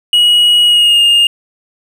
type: tone with pitch glide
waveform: triangle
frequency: 2905 to 2829 Hz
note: F#7 to F7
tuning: -32 to +22 cents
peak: -4 dBFS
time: 0.13-1.27 s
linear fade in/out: 2 ms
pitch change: -46 cents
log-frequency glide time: 0.66-1.02 s
effects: none